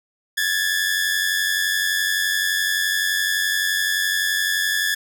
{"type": "tone pair together", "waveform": "sawtooth", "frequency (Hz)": [1661.2, 1752.9], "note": ["G#6", "A6"], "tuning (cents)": [0, -7], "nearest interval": "minor second", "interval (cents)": 93, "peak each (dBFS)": [-19, -18], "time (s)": [0.37, 4.95], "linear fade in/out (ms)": 10, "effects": []}